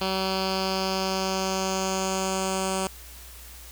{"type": "tone with low-pass filter sweep", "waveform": "10% pulse", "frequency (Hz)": 190, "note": "F#3", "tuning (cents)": 46, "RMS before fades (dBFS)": -27, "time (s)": [0.01, 2.87], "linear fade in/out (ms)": 2, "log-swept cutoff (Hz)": [4200, 8400], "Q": 3.5, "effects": ["added 60 Hz sine -45 dBFS peak until 3.71 s", "white hiss -46 dBFS RMS until 3.71 s"]}